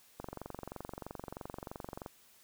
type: click train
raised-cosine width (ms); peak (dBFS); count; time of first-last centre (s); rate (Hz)
1; -27; 44; 0.2-2.061; 23.1
effects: white hiss -63 dBFS RMS until 2.43 s